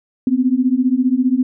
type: beating tone pair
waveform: sine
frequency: 246.9 / 261.9 Hz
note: B3 / C4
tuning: 0 / +2 cents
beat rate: 15 Hz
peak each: -16 / -15 dBFS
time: 0.27-1.43 s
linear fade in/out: 2 ms
effects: none